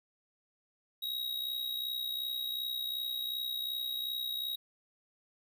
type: tone with amplitude modulation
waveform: square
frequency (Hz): 3809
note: A#7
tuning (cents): +37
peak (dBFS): -32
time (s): 1.02-4.56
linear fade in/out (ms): 10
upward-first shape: sine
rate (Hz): 62.7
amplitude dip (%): 60
effects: none